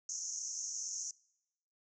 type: band-pass noise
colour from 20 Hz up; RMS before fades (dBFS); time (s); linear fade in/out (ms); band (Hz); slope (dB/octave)
white; -41; 0.09-1.11; 2; 5700 to 6800; 96
effects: noise-tail reverb RT60 0.9 s tail -25 dB re dry